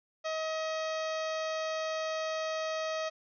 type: harmonic tone with a mistuned harmonic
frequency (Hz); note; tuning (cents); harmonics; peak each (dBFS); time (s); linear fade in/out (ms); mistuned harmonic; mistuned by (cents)
634; D#5; +32; 1 / 2 / 3 / 4 / 5 / 6 / 7 / 8 / 9 / 10; -33 / -39 / -43 / -45 / -47 / -49 / -50 / -51 / -52 / -53; 0.24-3.1; 20; 5; +23
effects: none